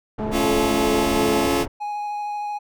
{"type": "low-pass noise", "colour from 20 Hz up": "pink", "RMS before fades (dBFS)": -30, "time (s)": [0.18, 1.68], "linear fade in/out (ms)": 10, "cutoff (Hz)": 1100, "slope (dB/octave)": 12}
{"type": "harmonic tone", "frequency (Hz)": 215.2, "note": "A3", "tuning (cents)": -38, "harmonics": [1, 2, 3, 4], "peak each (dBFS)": [-27, -30, -32, -33], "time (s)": [0.19, 1.46], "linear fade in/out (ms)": 10}
{"type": "chord", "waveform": "sawtooth", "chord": "Db augmented", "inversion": "none", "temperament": "just", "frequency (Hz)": [277.2, 346.5, 433.1], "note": ["Db4", "F4", "A4"], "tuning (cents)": [0, -14, -27], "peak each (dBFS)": -19, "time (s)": [0.31, 1.66], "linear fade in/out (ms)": 50}
{"type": "tone with vibrato", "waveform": "triangle", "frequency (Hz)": 830.6, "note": "G#5", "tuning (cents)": 0, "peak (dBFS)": -23, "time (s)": [1.8, 2.59], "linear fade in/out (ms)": 20, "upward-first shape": "sine", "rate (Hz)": 13, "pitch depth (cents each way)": 10}
{"effects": []}